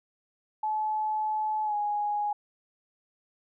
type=tone with pitch glide; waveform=sine; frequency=860 to 830.2 Hz; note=A5 to G#5; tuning=-40 to -1 cents; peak=-26 dBFS; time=0.63-2.33 s; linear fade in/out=5 ms; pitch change=-61 cents; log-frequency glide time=1.64-1.75 s; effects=none